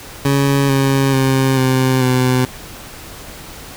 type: tone with pitch steps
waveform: 20% pulse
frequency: 139.2 / 136.18 / 133.22 / 130.33 / 127.5 Hz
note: C#3 / C#3 / C3 / C3 / C3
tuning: +8 / -30 / +32 / -6 / -44 cents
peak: -7 dBFS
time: 0.25-2.45 s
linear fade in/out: 2 ms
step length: 440 ms
effects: pink hiss -34 dBFS RMS until 3.76 s